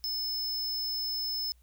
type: tone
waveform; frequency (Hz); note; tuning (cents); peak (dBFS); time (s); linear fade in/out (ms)
square; 5230; E8; -15; -31; 0.04-1.52; 0
effects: added 60 Hz sine -58 dBFS peak until 1.62 s + white hiss -71 dBFS RMS until 1.62 s